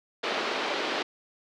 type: band-pass noise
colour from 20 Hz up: pink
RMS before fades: -30 dBFS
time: 0.23-1.03 s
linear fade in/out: 10 ms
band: 310 to 4300 Hz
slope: 24 dB/octave
effects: none